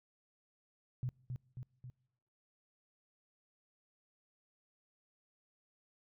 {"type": "tone with echo", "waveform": "sine", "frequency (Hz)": 125.9, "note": "B2", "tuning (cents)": 34, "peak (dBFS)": -34, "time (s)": [1.03, 1.09], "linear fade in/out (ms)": 0, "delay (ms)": 270, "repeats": 3, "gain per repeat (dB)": -4, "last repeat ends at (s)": 1.9, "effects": ["noise-tail reverb RT60 0.9 s tail -25 dB re dry"]}